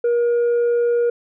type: tone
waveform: sine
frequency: 475.6 Hz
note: A#4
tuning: 35 cents sharp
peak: -12 dBFS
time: 0.04-1.1 s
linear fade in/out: 5 ms
effects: tanh soft clip ceiling -14 dBFS